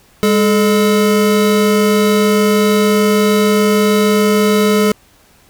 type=tone pair together; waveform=square; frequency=204.1 / 430.7 Hz; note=G#3 / A4; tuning=-30 / -37 cents; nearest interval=octave + minor second; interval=1293 cents; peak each=-13 dBFS; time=0.23-4.92 s; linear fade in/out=0 ms; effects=pink hiss -49 dBFS RMS until 5.49 s